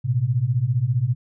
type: beating tone pair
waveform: sine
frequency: 113.5 / 128.5 Hz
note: A#2 / C3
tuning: -46 / -31 cents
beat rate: 15 Hz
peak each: -22 / -20 dBFS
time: 0.04-1.15 s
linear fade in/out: 20 ms
effects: none